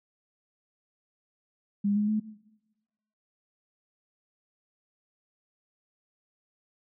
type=tone with pitch steps; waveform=sine; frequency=202.9 / 208.6 / 214.5 Hz; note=G#3 / G#3 / A3; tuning=-40 / +8 / -44 cents; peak=-23 dBFS; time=1.84-2.2 s; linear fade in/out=10 ms; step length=120 ms; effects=noise-tail reverb RT60 1.0 s tail -18 dB re dry